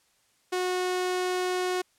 sawtooth tone, 364.9 Hz, F#4, 24 cents flat, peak -22 dBFS, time 0.52-1.82 s, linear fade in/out 10 ms, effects white hiss -67 dBFS RMS until 1.98 s + low-pass 10000 Hz 12 dB/octave

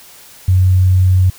sine tone, 92.5 Hz, F#2, in tune, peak -7 dBFS, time 0.48-1.3 s, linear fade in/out 5 ms, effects white hiss -40 dBFS RMS until 1.38 s

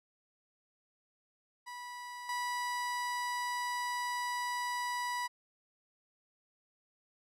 30% pulse tone with level steps, 979 Hz, B5, 15 cents flat, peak -40 / -31 dBFS, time 1.66-5.28 s, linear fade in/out 20 ms, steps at 2.29 s, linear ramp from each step 2 ms, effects low-pass 11000 Hz 12 dB/octave

